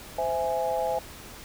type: chord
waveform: sine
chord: C augmented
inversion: none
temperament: equal with one note detuned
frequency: 516.9 / 659.3 / 830.6 Hz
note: C5 / E5 / G#5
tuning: -21 / 0 / 0 cents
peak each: -29 dBFS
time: 0.18-0.99 s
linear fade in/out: 5 ms
effects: pink hiss -44 dBFS RMS until 1.44 s